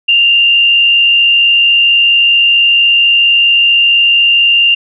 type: tone with frequency modulation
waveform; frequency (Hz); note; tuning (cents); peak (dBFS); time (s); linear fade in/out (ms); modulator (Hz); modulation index
sine; 2794; F7; 0; -5; 0.08-4.75; 10; 64.4; 0.64
effects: none